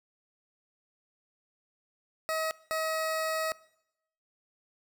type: tone bursts at uneven times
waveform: 20% pulse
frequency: 637 Hz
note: D#5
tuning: 41 cents sharp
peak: -24 dBFS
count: 2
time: 2.29-2.51 / 2.71-3.52 s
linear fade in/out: 0 ms
effects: noise-tail reverb RT60 0.8 s tail -21 dB re dry